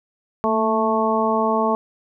harmonic tone with a mistuned harmonic, 220 Hz, A3, in tune, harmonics 1 / 2 / 3 / 4 / 5, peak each -23 / -23 / -23 / -23 / -23 dBFS, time 0.44-1.75 s, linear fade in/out 0 ms, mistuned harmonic 1, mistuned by +41 cents, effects none

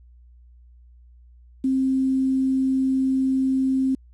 sine tone with quantisation, 264.1 Hz, C4, 16 cents sharp, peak -18 dBFS, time 1.64-3.95 s, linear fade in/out 5 ms, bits 8, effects added 60 Hz sine -47 dBFS peak until 4.13 s + resampled to 24000 Hz

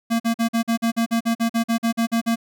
square tone bursts, 229.9 Hz, A#3, 24 cents flat, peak -18 dBFS, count 16, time 0.1-2.359 s, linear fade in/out 20 ms, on 99 ms, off 45 ms, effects none

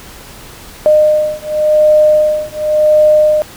sine beating tone pair, 609 / 609.91 Hz, D#5 / D#5, -37 / -35 cents, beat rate 0.91 Hz, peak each -10 dBFS, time 0.86-3.42 s, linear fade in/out 0 ms, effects pink hiss -34 dBFS RMS until 3.56 s

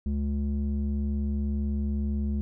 square tone with low-pass filter, 71 Hz, C#2, 42 cents sharp, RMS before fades -28 dBFS, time 0.06-2.41 s, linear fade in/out 0 ms, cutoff 220 Hz, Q 2.2, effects none

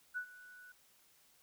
sine tone with ADSR envelope, 1480 Hz, F#6, in tune, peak -35 dBFS, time 0.14-0.72 s, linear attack 30 ms, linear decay 82 ms, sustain -18 dB, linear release 4 ms, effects white hiss -68 dBFS RMS until 1.42 s

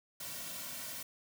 white noise with comb filter, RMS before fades -43 dBFS, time 0.2-1.03 s, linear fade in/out 5 ms, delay 2.4 ms, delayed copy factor -0.95, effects none

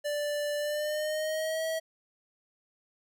square tone with pitch glide, 587.3 to 644.2 Hz, D5 to E5, 0 to -40 cents, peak -30 dBFS, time 0.04-1.8 s, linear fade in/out 20 ms, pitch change +160 cents, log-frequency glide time 0.57-1.65 s, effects none

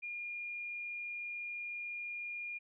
sine tone, 2418 Hz, D7, 50 cents sharp, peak -39 dBFS, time 0.02-2.59 s, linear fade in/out 20 ms, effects none

